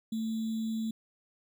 sine tone with sample-and-hold, 222.4 Hz, A3, 19 cents sharp, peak -30 dBFS, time 0.12-0.91 s, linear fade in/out 5 ms, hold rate 3675 Hz, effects none

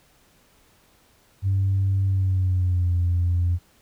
sine tone with pitch glide, 97 to 87.42 Hz, G2 to F2, -18 to +2 cents, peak -17 dBFS, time 1.42-3.59 s, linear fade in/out 50 ms, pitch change -180 cents, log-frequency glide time 2.05-2.95 s, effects tanh soft clip ceiling -15 dBFS + pink hiss -59 dBFS RMS until 3.81 s

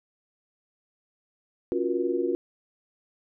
sine chord, Gb major seventh, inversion second, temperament equal with one note detuned, 277.2 / 349.2 / 370 / 477.9 Hz, Db4 / F4 / Gb4 / Bb4, 0 / 0 / 0 / +43 cents, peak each -32 / -27 / -29 / -31 dBFS, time 1.72-2.35 s, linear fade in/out 0 ms, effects none

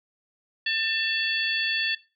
harmonic tone with a mistuned harmonic, 895 Hz, A5, 29 cents sharp, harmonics 2 / 3 / 4 / 5, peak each -27 / -29 / -30 / -31 dBFS, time 0.66-1.95 s, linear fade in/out 5 ms, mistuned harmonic 4, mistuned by -86 cents, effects noise-tail reverb RT60 0.3 s tail -20 dB re dry

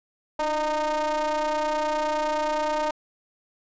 square ring-modulated tone, 155.56 Hz, D#3, in tune, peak -21 dBFS, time 0.39-2.91 s, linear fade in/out 5 ms, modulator 763 Hz, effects resampled to 16000 Hz

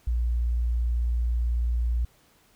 sine tone, 59.1 Hz, A#1, 24 cents sharp, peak -22 dBFS, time 0.07-2.05 s, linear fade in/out 5 ms, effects pink hiss -61 dBFS RMS until 2.55 s

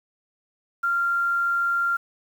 sine tone with quantisation, 1387 Hz, F6, 12 cents flat, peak -20 dBFS, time 0.83-1.97 s, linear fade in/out 10 ms, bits 8, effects none

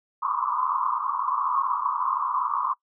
pink band-pass noise, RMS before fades -26 dBFS, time 0.22-2.74 s, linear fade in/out 10 ms, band 970 to 1200 Hz, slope 96 dB/octave, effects noise-tail reverb RT60 0.1 s tail -21 dB re dry

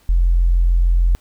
sine tone, 43.24 Hz, F1, 16 cents flat, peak -10 dBFS, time 0.09-1.15 s, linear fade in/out 0 ms, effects tanh soft clip ceiling -6 dBFS + pink hiss -55 dBFS RMS until 1.2 s

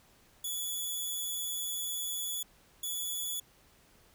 10% pulse tone bursts at uneven times, 3418 Hz, G#7, 49 cents sharp, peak -26 dBFS, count 2, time 0.44-2.43 / 2.83-3.4 s, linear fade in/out 5 ms, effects pink hiss -63 dBFS RMS until 4.14 s

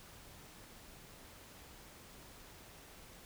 silence, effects pink hiss -56 dBFS RMS until 3.25 s

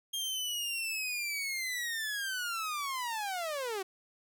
sawtooth linear sweep, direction down, 3231 to 365.1 Hz, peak -30 dBFS, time 0.13-3.83 s, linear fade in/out 10 ms, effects none

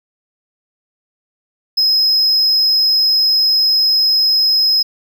triangle tone, 5110 Hz, D#8, 45 cents sharp, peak -9 dBFS, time 1.77-4.83 s, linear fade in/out 10 ms, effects none

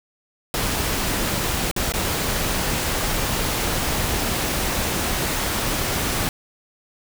pink noise with dropouts, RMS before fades -23 dBFS, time 0.54-6.29 s, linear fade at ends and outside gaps 1 ms, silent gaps 1.713-1.763 / 1.921-1.938 s, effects none

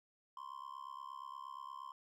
triangle tone with amplitude modulation, 1046.5 Hz, C6, in tune, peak -40 dBFS, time 0.37-1.92 s, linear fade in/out 2 ms, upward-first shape sine, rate 68.5 Hz, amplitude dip 100%, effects none

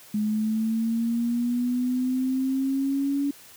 sine linear sweep, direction up, 210 to 283.7 Hz, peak -22 dBFS, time 0.14-3.31 s, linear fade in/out 5 ms, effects white hiss -49 dBFS RMS until 3.56 s

